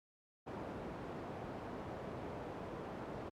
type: low-pass noise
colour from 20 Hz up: white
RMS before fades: -45 dBFS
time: 0.46-3.3 s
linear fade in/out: 20 ms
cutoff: 650 Hz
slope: 12 dB/octave
effects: high-pass 60 Hz 12 dB/octave + MP3 96 kbps